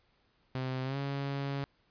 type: tone with pitch glide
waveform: sawtooth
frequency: 130 to 139.33 Hz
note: C3 to C#3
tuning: -11 to +9 cents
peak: -29 dBFS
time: 0.55-1.64 s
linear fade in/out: 0 ms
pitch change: +120 cents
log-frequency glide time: 0.84-0.97 s
effects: pink hiss -71 dBFS RMS until 1.9 s + resampled to 11025 Hz